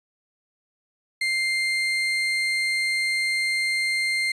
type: tone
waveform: 35% pulse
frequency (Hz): 2100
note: C7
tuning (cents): +6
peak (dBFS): -20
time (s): 1.21-4.32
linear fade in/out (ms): 5
effects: resampled to 22050 Hz + 10-bit